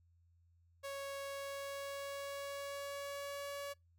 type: tone with pitch glide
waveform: sawtooth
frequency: 554.4 to 565.7 Hz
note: C#5 to C#5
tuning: 0 to +35 cents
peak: -38 dBFS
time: 0.83-3.74 s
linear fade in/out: 20 ms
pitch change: +35 cents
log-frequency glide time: 1.19-3.49 s
effects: noise-tail reverb RT60 0.2 s tail -26 dB re dry + added 85 Hz sine -67 dBFS peak until 3.98 s